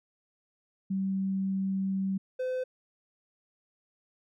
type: tone pair in turn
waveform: sine / triangle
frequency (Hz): 192.5 / 511.1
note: G3 / C5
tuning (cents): -31 / -41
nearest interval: octave + perfect fourth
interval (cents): 1690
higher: second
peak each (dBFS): -27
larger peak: neither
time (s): 0.9-2.18 / 2.39-2.64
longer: first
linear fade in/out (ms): 10
effects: none